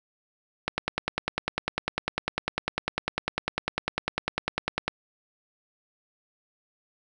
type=click train; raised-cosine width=0.3 ms; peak=-9 dBFS; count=43; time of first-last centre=0.68-4.88 s; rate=10 Hz; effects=none